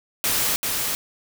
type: noise with echo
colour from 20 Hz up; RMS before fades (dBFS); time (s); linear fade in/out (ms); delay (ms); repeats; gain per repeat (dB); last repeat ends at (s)
white; -22; 0.24-0.56; 0; 390; 1; -3; 0.95
effects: none